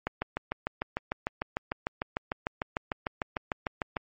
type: click train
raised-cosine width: 0.5 ms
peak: -14 dBFS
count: 27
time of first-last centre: 0.07-3.968 s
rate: 6.67 Hz
effects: MP3 32 kbps